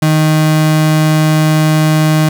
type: tone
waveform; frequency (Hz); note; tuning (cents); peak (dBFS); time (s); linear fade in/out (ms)
35% pulse; 155.56; D#3; 0; -6; 0.02-2.29; 5
effects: none

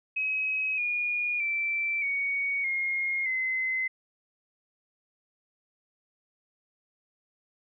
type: tone with pitch steps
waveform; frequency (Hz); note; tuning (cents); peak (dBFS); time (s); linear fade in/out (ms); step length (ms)
sine; 2547 / 2439 / 2336 / 2237 / 2142 / 2051; D#7 / D#7 / D7 / C#7 / C7 / C7; +40 / -35 / -10 / +15 / +40 / -35; -26; 0.16-3.88; 10; 620
effects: none

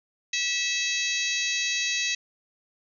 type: harmonic tone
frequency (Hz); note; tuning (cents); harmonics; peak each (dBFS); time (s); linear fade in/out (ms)
651; E5; -22; 3 / 4 / 5 / 6 / 7 / 8 / 9 / 10; -33 / -29 / -37 / -30 / -36 / -40 / -36 / -33; 0.33-2.15; 5
effects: none

